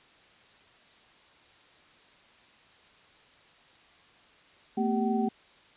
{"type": "tone cluster", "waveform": "sine", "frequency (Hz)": [223.1, 246.4, 392.1, 760], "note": ["A3", "B3", "G4", "F#5"], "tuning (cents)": [24, -4, 0, 46], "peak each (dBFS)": [-27, -33, -32, -32], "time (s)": [4.77, 5.29], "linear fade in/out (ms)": 10, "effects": ["white hiss -58 dBFS RMS until 5.76 s", "resampled to 8000 Hz"]}